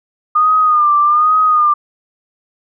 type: tone with vibrato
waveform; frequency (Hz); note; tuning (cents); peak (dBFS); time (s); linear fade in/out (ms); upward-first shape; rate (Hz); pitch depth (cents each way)
sine; 1217; D#6; -39; -8; 0.35-1.74; 10; sine; 1.2; 60
effects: none

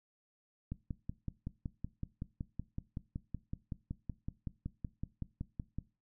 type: click train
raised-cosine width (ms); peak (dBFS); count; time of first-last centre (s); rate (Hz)
5; -26; 28; 0.72-5.786; 5.33
effects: noise-tail reverb RT60 0.3 s tail -19 dB re dry

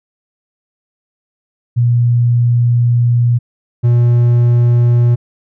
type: tone pair in turn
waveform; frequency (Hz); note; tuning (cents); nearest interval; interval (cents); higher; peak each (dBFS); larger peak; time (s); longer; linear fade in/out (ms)
sine / triangle; 120 / 120; B2 / B2; -49 / -49; unison; 0; neither; -8 / -5; second; 1.76-3.39 / 3.83-5.16; first; 20
effects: none

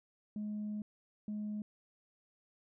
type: tone bursts at uneven times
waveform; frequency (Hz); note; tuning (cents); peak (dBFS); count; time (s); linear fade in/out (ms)
sine; 210.4; G#3; +23; -35; 2; 0.36-0.82 / 1.28-1.62; 2
effects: tanh soft clip ceiling -34 dBFS

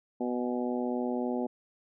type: harmonic tone with a mistuned harmonic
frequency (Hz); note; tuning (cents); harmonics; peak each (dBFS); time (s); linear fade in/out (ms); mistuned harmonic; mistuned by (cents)
123.47; B2; 0; 2 / 3 / 4 / 5 / 6 / 7; -31 / -35 / -37 / -39 / -41 / -42; 0.2-1.47; 10; 7; -40
effects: none

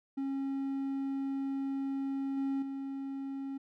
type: tone with level steps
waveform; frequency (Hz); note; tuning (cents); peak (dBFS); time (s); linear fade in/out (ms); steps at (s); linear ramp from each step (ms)
triangle; 272.5; C#4; -29; -30 / -28 / -34; 0.17-3.58; 10; 2.37 / 2.62; 5
effects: none

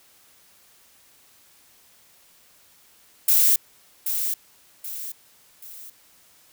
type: noise with echo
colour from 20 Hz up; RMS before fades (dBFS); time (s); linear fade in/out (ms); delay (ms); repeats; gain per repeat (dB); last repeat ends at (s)
violet; -17; 3.28-3.56; 5; 780; 3; -8; 5.9
effects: white hiss -56 dBFS RMS until 6.52 s

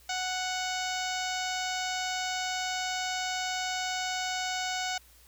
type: harmonic tone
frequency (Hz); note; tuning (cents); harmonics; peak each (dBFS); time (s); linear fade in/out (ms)
740; F#5; 0; 1 / 2 / 3 / 4 / 5 / 6 / 7 / 8 / 9 / 10; -34 / -37 / -39 / -40 / -41 / -42 / -42 / -43 / -44 / -44; 0.09-4.98; 5
effects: added 60 Hz sine -59 dBFS peak until 5.27 s + white hiss -59 dBFS RMS until 5.27 s

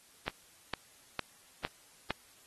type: click train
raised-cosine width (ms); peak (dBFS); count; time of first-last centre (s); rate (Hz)
0.3; -16; 5; 0.28-2.106; 2.19
effects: white hiss -61 dBFS RMS until 2.46 s + AAC 32 kbps

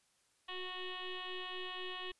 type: tone with frequency modulation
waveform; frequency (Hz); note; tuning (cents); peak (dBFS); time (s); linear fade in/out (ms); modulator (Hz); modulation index
sine; 1470; F#6; -12; -40; 0.48-2.12; 10; 367; 5.4
effects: white hiss -74 dBFS RMS until 2.19 s + resampled to 24000 Hz

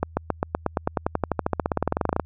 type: accelerating click train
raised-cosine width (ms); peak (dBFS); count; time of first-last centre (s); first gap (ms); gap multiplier
1; -7; 30; 0.03-2.197; 140; 0.95
effects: added 81 Hz sine -42 dBFS peak until 2.25 s

